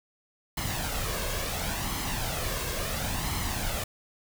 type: noise with flanger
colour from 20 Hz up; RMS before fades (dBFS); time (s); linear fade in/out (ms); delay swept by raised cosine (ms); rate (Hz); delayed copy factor
pink; -31; 0.57-3.84; 5; 0.96 to 1.86; 0.72; +0.55
effects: none